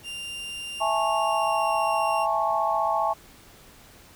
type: tone with pitch glide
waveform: 40% pulse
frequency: 2790 to 2766 Hz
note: F7 to F7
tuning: -2 to -17 cents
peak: -32 dBFS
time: 0.03-2.27 s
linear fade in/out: 50 ms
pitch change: -15 cents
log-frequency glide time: 1.25-1.72 s
type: chord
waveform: sine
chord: A major seventh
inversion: second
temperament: just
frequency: 660 / 825 / 880 / 1100 Hz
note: E5 / G#5 / A5 / C#6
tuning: +2 / -12 / 0 / -14 cents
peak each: -27 dBFS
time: 0.8-3.14 s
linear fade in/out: 20 ms
effects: pink hiss -51 dBFS RMS until 4.15 s